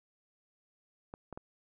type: clicks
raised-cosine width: 1 ms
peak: -29 dBFS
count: 3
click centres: 1.139 / 1.327 / 1.375 s
effects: none